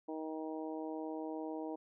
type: harmonic tone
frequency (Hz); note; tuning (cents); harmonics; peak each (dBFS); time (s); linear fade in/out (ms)
157.7; D#3; +24; 2 / 3 / 4 / 5 / 6; -41 / -45 / -47 / -49 / -51; 0.08-1.76; 10
effects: none